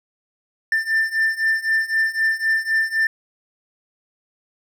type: beating tone pair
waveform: triangle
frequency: 1782 / 1785.9 Hz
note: A6 / A6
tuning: +22 / +25 cents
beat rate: 3.9 Hz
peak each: -20 / -18 dBFS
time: 0.72-3.07 s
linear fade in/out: 2 ms
effects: none